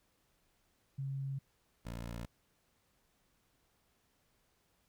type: tone pair in turn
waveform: sine / 15% pulse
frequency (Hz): 136.4 / 57.95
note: C#3 / A#1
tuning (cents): -28 / -10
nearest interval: octave + minor third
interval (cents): 1482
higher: first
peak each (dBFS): -36 / -35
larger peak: second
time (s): 0.98-1.39 / 1.85-2.26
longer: neither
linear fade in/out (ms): 10
effects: pink hiss -75 dBFS RMS until 4.88 s